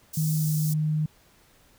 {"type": "high-pass noise", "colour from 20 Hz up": "white", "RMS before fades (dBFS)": -35, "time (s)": [0.13, 0.74], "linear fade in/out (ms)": 10, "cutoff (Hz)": 5200, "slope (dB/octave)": 24}
{"type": "tone with pitch glide", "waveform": "sine", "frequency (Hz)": [155.56, 153.86], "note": ["D#3", "D#3"], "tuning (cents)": [0, -19], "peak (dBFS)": -22, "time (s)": [0.17, 1.06], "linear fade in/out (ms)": 5, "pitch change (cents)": -19, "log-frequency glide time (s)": [0.37, 0.48]}
{"effects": ["pink hiss -59 dBFS RMS until 1.78 s"]}